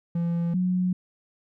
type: tone pair in turn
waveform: triangle / sine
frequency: 170.1 / 182.23 Hz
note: F3 / F#3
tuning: -45 / -26 cents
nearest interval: minor second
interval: 119 cents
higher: second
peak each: -21 dBFS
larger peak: neither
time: 0.15-0.54 / 0.54-0.93 s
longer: neither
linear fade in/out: 5 ms
effects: none